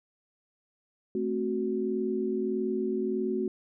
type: chord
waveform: sine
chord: F# diminished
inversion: first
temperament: equal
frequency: 220 / 261.6 / 370 Hz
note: A3 / C4 / F#4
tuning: 0 / 0 / 0 cents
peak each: -32 / -34 / -29 dBFS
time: 1.15-3.48 s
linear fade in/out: 2 ms
effects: none